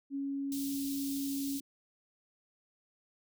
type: tone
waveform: sine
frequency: 277.2 Hz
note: C#4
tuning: in tune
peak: -33 dBFS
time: 0.1-1.61 s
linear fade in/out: 50 ms
type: band-stop noise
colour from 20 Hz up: white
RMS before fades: -43 dBFS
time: 0.52-1.6 s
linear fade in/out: 0 ms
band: 230 to 3400 Hz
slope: 24 dB/octave
effects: none